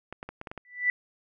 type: clicks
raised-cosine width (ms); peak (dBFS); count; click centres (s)
0.5; -23; 7; 0.126 / 0.229 / 0.29 / 0.414 / 0.472 / 0.515 / 0.577
type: tone with exponential growth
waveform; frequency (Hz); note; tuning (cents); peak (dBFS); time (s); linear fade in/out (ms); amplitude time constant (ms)
sine; 1975.5; B6; 0; -18; 0.65-0.9; 1; 53
effects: none